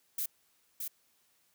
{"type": "noise with echo", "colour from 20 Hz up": "violet", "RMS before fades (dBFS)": -34, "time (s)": [0.18, 0.26], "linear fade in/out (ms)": 5, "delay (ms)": 620, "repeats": 1, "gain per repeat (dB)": -4, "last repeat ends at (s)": 0.88, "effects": ["white hiss -71 dBFS RMS until 1.54 s", "high-pass 60 Hz 12 dB/octave"]}